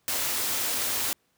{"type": "band-stop noise", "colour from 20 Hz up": "white", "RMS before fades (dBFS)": -28, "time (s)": [0.08, 1.13], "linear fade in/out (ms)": 0, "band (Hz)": [130, 200], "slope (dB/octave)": 96, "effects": ["pink hiss -70 dBFS RMS until 1.37 s", "high-pass 80 Hz 12 dB/octave"]}